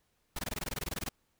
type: noise bursts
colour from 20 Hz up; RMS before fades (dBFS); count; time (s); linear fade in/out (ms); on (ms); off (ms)
pink; -36; 15; 0.36-1.09; 5; 30; 20
effects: pink hiss -75 dBFS RMS until 1.39 s